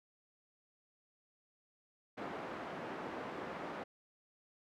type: band-pass noise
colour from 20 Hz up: pink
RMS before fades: -44 dBFS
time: 2.17-3.84 s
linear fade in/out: 10 ms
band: 260 to 1500 Hz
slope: 12 dB/octave
effects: none